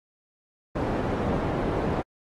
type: low-pass noise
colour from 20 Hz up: white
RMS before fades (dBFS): -27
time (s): 0.75-2.02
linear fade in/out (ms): 10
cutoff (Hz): 540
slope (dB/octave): 12
effects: AAC 32 kbps